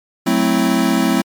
square chord, F# half-diminished seventh, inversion none, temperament equal, 185 / 220 / 261.6 / 329.6 Hz, F#3 / A3 / C4 / E4, 0 / 0 / 0 / 0 cents, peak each -21 / -19 / -18 / -20 dBFS, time 0.26-1.22 s, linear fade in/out 10 ms, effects MP3 96 kbps

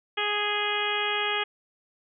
harmonic tone with a mistuned harmonic, 415.3 Hz, G#4, in tune, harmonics 1 / 2 / 3 / 4 / 5 / 6 / 7 / 8, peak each -33 / -33 / -33 / -33 / -33 / -33 / -33 / -33 dBFS, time 0.17-1.44 s, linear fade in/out 10 ms, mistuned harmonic 8, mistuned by -21 cents, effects none

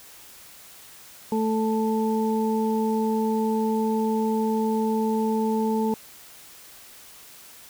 harmonic tone, 220 Hz, A3, in tune, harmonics 1 / 2 / 4, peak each -23 / -26 / -29 dBFS, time 1.32-5.94 s, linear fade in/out 2 ms, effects white hiss -47 dBFS RMS until 7.69 s

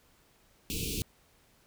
pink band-stop noise, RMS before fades -34 dBFS, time 0.7-1.02 s, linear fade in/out 0 ms, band 460 to 2400 Hz, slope 96 dB/octave, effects pink hiss -65 dBFS RMS until 1.66 s

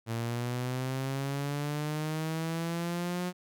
sawtooth linear sweep, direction up, 113.4 to 181 Hz, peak -27 dBFS, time 0.06-3.33 s, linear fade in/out 50 ms, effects none

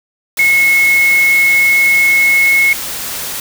sine tone in noise, 2180 Hz, C#7, 29 cents flat, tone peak -7 dBFS, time 0.39-2.73 s, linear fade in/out 2 ms, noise white, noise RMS -22 dBFS, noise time 0.37-3.4 s, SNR +12 dB, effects none

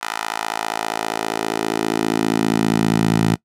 10% pulse tone with high-pass filter sweep, 55 Hz, A1, in tune, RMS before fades -20 dBFS, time 0.01-3.36 s, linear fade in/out 20 ms, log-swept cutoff 1100 to 140 Hz, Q 1.5, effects noise-tail reverb RT60 0.1 s tail -22 dB re dry + low-pass 12000 Hz 12 dB/octave

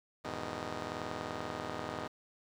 5% pulse chord, E major seventh, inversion none, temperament just, 82.41 / 103.01 / 123.61 / 154.51 Hz, E2 / G#2 / B2 / D#3, 0 / -14 / +2 / -12 cents, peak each -34 dBFS, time 0.24-2.08 s, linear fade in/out 10 ms, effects low-pass 6000 Hz 12 dB/octave + 10-bit

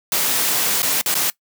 white noise with dropouts, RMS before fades -19 dBFS, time 0.12-1.3 s, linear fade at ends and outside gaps 1 ms, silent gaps 0.82-0.829 / 1.013-1.06 / 1.142-1.152 s, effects noise-tail reverb RT60 0.1 s tail -21 dB re dry + high-pass 150 Hz 12 dB/octave

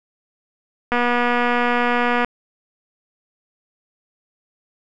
click train, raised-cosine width 0.5 ms, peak -5 dBFS, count 322, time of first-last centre 0.92-2.246 s, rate 242 Hz, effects none

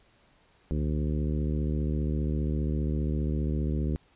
harmonic tone with a mistuned harmonic, 75 Hz, D2, 37 cents sharp, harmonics 1 / 2 / 3 / 4 / 5 / 6 / 7, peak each -28 / -31 / -34 / -37 / -39 / -44 / -47 dBFS, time 0.71-3.96 s, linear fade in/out 0 ms, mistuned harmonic 1, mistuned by -120 cents, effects pink hiss -63 dBFS RMS until 4.15 s + resampled to 8000 Hz

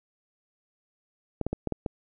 clicks, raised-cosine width 2 ms, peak -15 dBFS, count 6, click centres 1.413 / 1.466 / 1.53 / 1.673 / 1.723 / 1.862 s, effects none

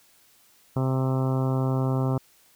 harmonic tone, 131.3 Hz, C3, 6 cents sharp, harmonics 1 / 2 / 3 / 4 / 5 / 6 / 7 / 8 / 9 / 10, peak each -23 / -29 / -33 / -35 / -37 / -39 / -40 / -41 / -42 / -43 dBFS, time 0.76-2.18 s, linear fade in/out 5 ms, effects white hiss -59 dBFS RMS until 2.55 s

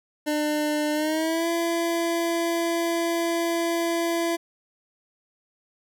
25% pulse tone with pitch glide, 300.3 to 337.1 Hz, D4 to E4, +39 to +39 cents, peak -19 dBFS, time 0.26-4.37 s, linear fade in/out 20 ms, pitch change +200 cents, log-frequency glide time 0.93-1.48 s, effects none

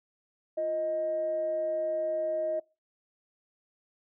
sine tone pair together, 347.1 / 626 Hz, F4 / D#5, -11 / +10 cents, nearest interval minor seventh, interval 1021 cents, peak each -39 / -27 dBFS, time 0.57-2.6 s, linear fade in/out 10 ms, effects noise-tail reverb RT60 0.3 s tail -25 dB re dry + tanh soft clip ceiling -21 dBFS

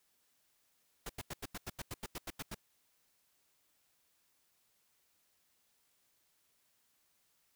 pink noise bursts, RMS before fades -42 dBFS, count 13, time 1.06-2.546 s, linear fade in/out 5 ms, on 34 ms, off 87 ms, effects white hiss -75 dBFS RMS until 7.55 s

